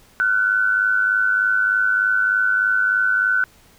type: tone pair together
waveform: sine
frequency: 1398.7 / 1502 Hz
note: F6 / F#6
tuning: +2 / +26 cents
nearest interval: minor second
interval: 124 cents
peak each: -22 / -16 dBFS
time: 0.2-3.44 s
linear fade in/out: 0 ms
effects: pink hiss -52 dBFS RMS until 3.78 s